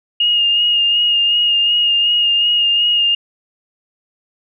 sine tone with vibrato, 2846 Hz, F7, 32 cents sharp, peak -11 dBFS, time 0.2-3.15 s, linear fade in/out 5 ms, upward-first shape sine, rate 2.7 Hz, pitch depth 23 cents each way, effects none

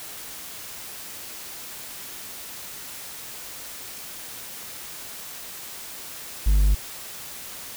triangle tone, 50.3 Hz, G1, 45 cents sharp, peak -13 dBFS, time 6.46-6.75 s, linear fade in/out 10 ms, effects white hiss -38 dBFS RMS until 7.76 s

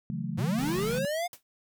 sine chord, F# minor seventh, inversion second, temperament equal, 138.59 / 164.81 / 185 / 220 Hz, C#3 / E3 / F#3 / A3, 0 / 0 / 0 / 0 cents, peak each -36 dBFS, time 0.1-1.05 s, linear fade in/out 0 ms
square linear sweep, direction up, 92.5 to 721 Hz, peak -29 dBFS, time 0.37-1.28 s, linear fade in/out 20 ms
pink noise, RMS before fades -40 dBFS, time 0.58-0.99 s, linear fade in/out 5 ms
white noise with exponential decay, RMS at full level -41 dBFS, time 1.33-1.43 s, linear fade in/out 1 ms, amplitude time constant 20 ms
effects none

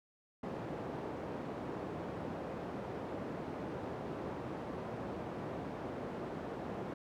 white band-pass noise, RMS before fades -42 dBFS, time 0.43-6.94 s, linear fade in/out 5 ms, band 100 to 570 Hz, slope 12 dB/octave, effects none

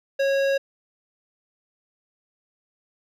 triangle tone with hard clipping, 549 Hz, C#5, 17 cents flat, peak -21 dBFS, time 0.19-0.58 s, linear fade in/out 10 ms, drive 18 dB, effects none

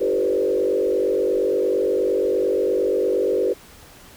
sine tone with frequency modulation, 441.5 Hz, A4, 6 cents sharp, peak -17 dBFS, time 0-3.54 s, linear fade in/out 20 ms, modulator 48.6 Hz, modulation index 1.9, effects pink hiss -46 dBFS RMS until 4.16 s

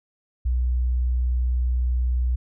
sine tone, 61.74 Hz, B1, in tune, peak -19 dBFS, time 0.45-2.36 s, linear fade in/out 10 ms, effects none

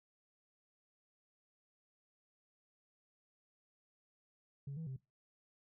sine tone with pitch steps, 139.6 / 161.9 / 132 Hz, C#3 / E3 / C3, +13 / -31 / +16 cents, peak -39 dBFS, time 4.67-4.964 s, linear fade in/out 5 ms, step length 98 ms, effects noise-tail reverb RT60 0.2 s tail -20 dB re dry + tanh soft clip ceiling -39 dBFS

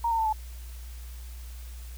sine tone with pitch steps, 933 / 910.1 / 887.8 / 866 Hz, A#5 / A#5 / A5 / A5, +1 / -42 / +15 / -28 cents, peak -23 dBFS, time 0.04-0.328 s, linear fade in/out 5 ms, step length 72 ms, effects added 60 Hz sine -38 dBFS peak until 1.97 s + white hiss -52 dBFS RMS until 1.97 s

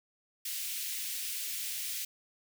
white high-pass noise, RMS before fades -37 dBFS, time 0.45-2.05 s, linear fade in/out 5 ms, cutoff 2100 Hz, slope 24 dB/octave, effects none

